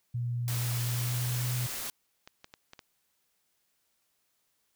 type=tone with pitch glide; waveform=sine; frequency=120.3 to 123.54 Hz; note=B2 to B2; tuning=-45 to +1 cents; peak=-29 dBFS; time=0.14-1.67 s; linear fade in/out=10 ms; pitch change=+46 cents; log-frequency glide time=0.87-1.44 s
type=noise; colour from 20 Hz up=white; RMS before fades=-37 dBFS; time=0.48-1.9 s; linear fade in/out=0 ms
type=clicks; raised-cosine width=0.2 ms; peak=-29 dBFS; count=7; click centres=1.35 / 1.741 / 2.275 / 2.444 / 2.539 / 2.734 / 2.792 s
effects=white hiss -75 dBFS RMS until 4.75 s